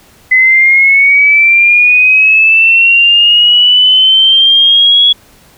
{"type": "linear sweep", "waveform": "sine", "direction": "up", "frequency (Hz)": [2022, 3366], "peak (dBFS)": -3, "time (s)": [0.31, 5.13], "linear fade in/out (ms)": 10, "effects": ["pink hiss -43 dBFS RMS until 5.57 s"]}